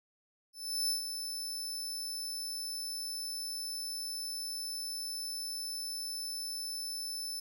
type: tone with ADSR envelope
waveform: sawtooth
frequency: 5274 Hz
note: E8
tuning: in tune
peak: -26 dBFS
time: 0.53-7.4 s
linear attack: 360 ms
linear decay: 120 ms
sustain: -8 dB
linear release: 7 ms
effects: none